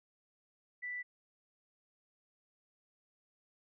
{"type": "tone", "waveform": "sine", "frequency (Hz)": 1975.5, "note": "B6", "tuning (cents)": 0, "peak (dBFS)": -38, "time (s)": [0.82, 1.03], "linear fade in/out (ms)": 20, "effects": []}